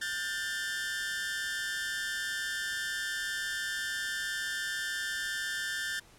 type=tone cluster; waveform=sawtooth; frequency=1435 / 1574 / 1777 Hz; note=F6 / G6 / A6; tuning=+47 / +7 / +17 cents; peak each=-39 / -34 / -31 dBFS; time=0.01-6 s; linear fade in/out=10 ms; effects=pink hiss -58 dBFS RMS until 6.18 s + low-pass 11000 Hz 12 dB/octave